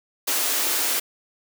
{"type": "high-pass noise", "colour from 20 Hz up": "white", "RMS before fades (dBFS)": -23, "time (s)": [0.27, 1], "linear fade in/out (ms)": 10, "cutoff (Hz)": 260, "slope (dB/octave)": 96, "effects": []}